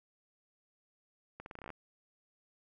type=accelerating click train; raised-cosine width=0.5 ms; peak=-30 dBFS; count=11; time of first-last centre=1.4-1.703 s; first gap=61 ms; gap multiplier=0.83; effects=none